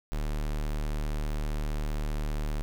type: tone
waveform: square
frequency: 37.57 Hz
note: D1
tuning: 40 cents sharp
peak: -29 dBFS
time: 0.12-2.62 s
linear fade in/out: 0 ms
effects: none